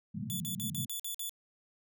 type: band-pass noise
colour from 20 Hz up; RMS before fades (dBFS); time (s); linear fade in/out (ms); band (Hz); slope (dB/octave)
white; -39; 0.14-0.86; 10; 100 to 230; 96
type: tone bursts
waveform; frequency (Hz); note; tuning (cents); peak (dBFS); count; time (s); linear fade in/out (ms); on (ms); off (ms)
5% pulse; 3456; A7; -32; -28; 7; 0.3-1.294; 0; 100; 49
effects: none